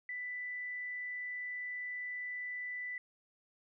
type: tone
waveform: sine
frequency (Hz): 1985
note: B6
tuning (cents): +8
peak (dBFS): -38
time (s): 0.09-2.98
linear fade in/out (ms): 2
effects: none